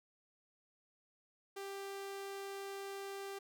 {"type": "tone", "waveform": "sawtooth", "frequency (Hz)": 394.1, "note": "G4", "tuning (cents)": 9, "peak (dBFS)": -39, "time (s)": [1.56, 3.39], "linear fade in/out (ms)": 10, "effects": []}